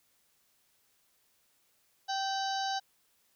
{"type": "harmonic tone with a mistuned harmonic", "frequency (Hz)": 778, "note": "G5", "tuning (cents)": -13, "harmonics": [1, 2, 4, 5, 6, 7, 8], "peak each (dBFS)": [-32, -40, -44, -41, -42, -45, -47], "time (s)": [2.08, 2.8], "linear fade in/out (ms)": 20, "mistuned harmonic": 4, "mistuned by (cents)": -55, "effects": ["white hiss -71 dBFS RMS until 3.35 s"]}